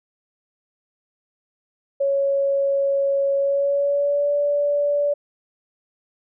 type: tone with pitch glide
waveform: sine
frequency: 554.4 to 578.3 Hz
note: C#5 to D5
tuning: 0 to -27 cents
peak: -17 dBFS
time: 2-5.14 s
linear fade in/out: 10 ms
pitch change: +73 cents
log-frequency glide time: 3.36-4.32 s
effects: none